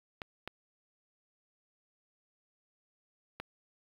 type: clicks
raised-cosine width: 0.3 ms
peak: -22 dBFS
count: 3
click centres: 0.218 / 0.476 / 3.4 s
effects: low-pass 4000 Hz 12 dB/octave + 8-bit